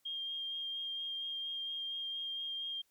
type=tone with vibrato; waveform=sine; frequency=3214 Hz; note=G7; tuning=43 cents sharp; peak=-37 dBFS; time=0.05-2.82 s; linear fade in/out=10 ms; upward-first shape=sine; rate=4.3 Hz; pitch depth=12 cents each way; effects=white hiss -75 dBFS RMS until 2.9 s